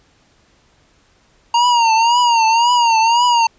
square tone with vibrato, 932.3 Hz, A#5, in tune, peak -11 dBFS, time 1.54-3.47 s, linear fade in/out 5 ms, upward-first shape triangle, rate 1.9 Hz, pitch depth 100 cents each way, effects pink hiss -55 dBFS RMS until 3.58 s + resampled to 16000 Hz

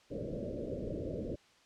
white low-pass noise, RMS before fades -39 dBFS, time 0.1-1.36 s, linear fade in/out 20 ms, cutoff 600 Hz, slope 96 dB/octave, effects white hiss -64 dBFS RMS until 1.65 s + low-pass 5000 Hz 12 dB/octave

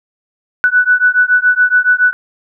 sine beating tone pair, 1482 / 1489.1 Hz, F#6 / F#6, +2 / +11 cents, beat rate 7.1 Hz, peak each -11 dBFS, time 0.64-2.13 s, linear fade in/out 0 ms, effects none

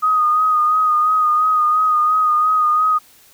sine tone with vibrato, 1242 Hz, D#6, 3 cents flat, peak -12 dBFS, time 0.02-2.99 s, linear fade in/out 20 ms, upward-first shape sine, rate 2.9 Hz, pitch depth 31 cents each way, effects white hiss -49 dBFS RMS until 3.33 s

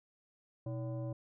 sine tone with frequency modulation, 123.8 Hz, B2, 5 cents sharp, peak -36 dBFS, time 0.66-1.13 s, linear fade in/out 5 ms, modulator 444 Hz, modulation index 0.79, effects none

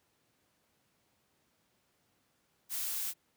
blue noise, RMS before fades -36 dBFS, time 2.69-3.14 s, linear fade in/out 50 ms, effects pink hiss -74 dBFS RMS until 3.36 s + high-pass 100 Hz 12 dB/octave

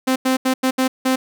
sawtooth tone bursts at uneven times, 260 Hz, C4, 11 cents flat, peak -11 dBFS, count 6, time 0.07-0.16 / 0.25-0.37 / 0.45-0.54 / 0.63-0.71 / 0.78-0.88 / 1.05-1.16 s, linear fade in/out 10 ms, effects none

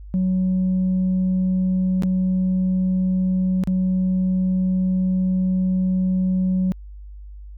sine tone with dropouts, 185.5 Hz, F#3, 5 cents sharp, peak -15 dBFS, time 0.14-6.72 s, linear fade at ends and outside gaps 0 ms, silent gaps 2.023-2.034 / 3.637-3.674 s, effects tanh soft clip ceiling -15 dBFS + added 50 Hz sine -35 dBFS peak until 7.57 s

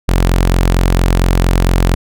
sawtooth tone, 44.37 Hz, F1, 28 cents sharp, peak -5 dBFS, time 0.08-1.95 s, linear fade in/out 10 ms, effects none

